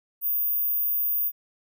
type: tone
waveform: sine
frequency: 14917 Hz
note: A#9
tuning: in tune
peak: -22 dBFS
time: 0.21-1.32 s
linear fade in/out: 50 ms
effects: none